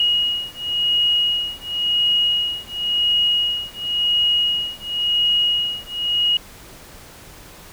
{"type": "beating tone pair", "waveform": "sine", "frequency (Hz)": [2887, 2887.94], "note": ["F#7", "F#7"], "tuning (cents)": [-43, -43], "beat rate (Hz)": 0.94, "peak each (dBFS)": -20, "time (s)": [0, 6.37], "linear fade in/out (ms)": 2, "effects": ["pink hiss -42 dBFS RMS until 7.72 s"]}